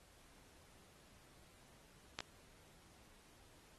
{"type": "clicks", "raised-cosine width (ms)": 0.2, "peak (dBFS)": -24, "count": 2, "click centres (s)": [2.189, 2.205], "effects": ["pink hiss -66 dBFS RMS until 3.78 s", "AAC 32 kbps"]}